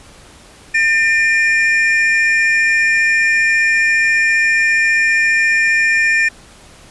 triangle tone pair together, 1803.7 / 2400 Hz, A6 / D7, +42 / +37 cents, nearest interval perfect fourth, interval 495 cents, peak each -11 / -13 dBFS, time 0.74-6.29 s, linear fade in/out 10 ms, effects pink hiss -42 dBFS RMS until 6.9 s + resampled to 24000 Hz

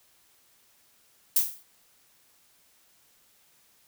violet noise with exponential decay, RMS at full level -18 dBFS, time 1.36-1.63 s, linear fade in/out 5 ms, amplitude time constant 57 ms, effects white hiss -63 dBFS RMS until 3.87 s

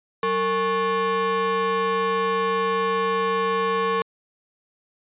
square ring-modulated tone, 321.7 Hz, E4, 42 cents flat, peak -18 dBFS, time 0.23-4.02 s, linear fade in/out 2 ms, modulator 778 Hz, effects resampled to 8000 Hz

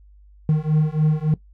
triangle beating tone pair, 152.5 / 156 Hz, D#3 / D#3, -34 / +5 cents, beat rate 3.5 Hz, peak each -17 dBFS, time 0.49-1.34 s, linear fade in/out 2 ms, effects noise-tail reverb RT60 0.1 s tail -18 dB re dry + added 50 Hz sine -46 dBFS peak until 1.53 s

